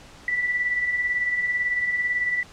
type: beating tone pair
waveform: sine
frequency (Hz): 1950 / 1968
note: B6 / B6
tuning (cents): -23 / -7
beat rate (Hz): 18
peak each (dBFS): -31 / -22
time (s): 0.28-2.43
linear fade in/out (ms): 2
effects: pink hiss -47 dBFS RMS until 2.52 s + low-pass 7000 Hz 12 dB/octave